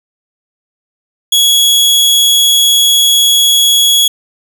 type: tone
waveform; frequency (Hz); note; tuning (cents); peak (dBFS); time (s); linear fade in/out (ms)
sawtooth; 3346; G#7; +12; -3; 1.32-4.08; 5
effects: none